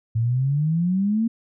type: exponential sweep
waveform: sine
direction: up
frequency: 110.4 to 233.1 Hz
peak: -18 dBFS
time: 0.15-1.28 s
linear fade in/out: 10 ms
effects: none